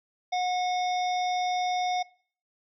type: harmonic tone with a mistuned harmonic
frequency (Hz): 727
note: F#5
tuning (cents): -31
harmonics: 1 / 3 / 5 / 7 / 8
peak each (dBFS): -25 / -36 / -38 / -44 / -45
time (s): 0.32-2.03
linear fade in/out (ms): 10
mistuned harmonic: 8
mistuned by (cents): -52
effects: noise-tail reverb RT60 0.5 s tail -22 dB re dry